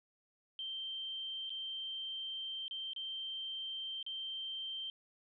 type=tone with dropouts; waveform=sine; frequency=3136 Hz; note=G7; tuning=in tune; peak=-39 dBFS; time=0.59-4.9 s; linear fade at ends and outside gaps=1 ms; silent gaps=1.495-1.503 / 2.681-2.71 / 2.934-2.962 / 4.028-4.064 s; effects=none